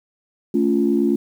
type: chord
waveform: sine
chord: A augmented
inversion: none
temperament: equal with one note detuned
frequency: 220 / 280.2 / 349.2 Hz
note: A3 / C#4 / E#4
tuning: 0 / +19 / 0 cents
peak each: -19 dBFS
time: 0.54-1.16 s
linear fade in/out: 5 ms
effects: tanh soft clip ceiling -5 dBFS + 8-bit